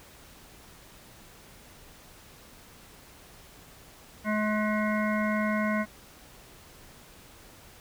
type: harmonic tone with a mistuned harmonic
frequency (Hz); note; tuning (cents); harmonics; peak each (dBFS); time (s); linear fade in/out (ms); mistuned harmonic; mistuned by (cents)
212.8; G#3; +42; 1 / 3 / 5 / 7 / 9 / 10; -27 / -32 / -34 / -35 / -37 / -37; 4.24-5.86; 50; 10; +16
effects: pink hiss -52 dBFS RMS until 7.8 s